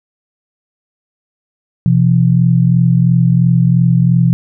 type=tone pair together; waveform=sine; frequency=127.07 / 170 Hz; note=B2 / F3; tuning=+50 / -46 cents; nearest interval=perfect fourth; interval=504 cents; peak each=-10 dBFS; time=1.86-4.33 s; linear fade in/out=0 ms; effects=none